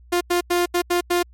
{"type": "tone bursts at uneven times", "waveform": "sawtooth", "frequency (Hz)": 351.4, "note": "F4", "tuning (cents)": 11, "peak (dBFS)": -13, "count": 6, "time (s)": [[0.12, 0.21], [0.3, 0.41], [0.5, 0.66], [0.74, 0.82], [0.9, 1.01], [1.1, 1.23]], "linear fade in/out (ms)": 10, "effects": ["added 60 Hz sine -45 dBFS peak until 1.33 s", "MP3 64 kbps"]}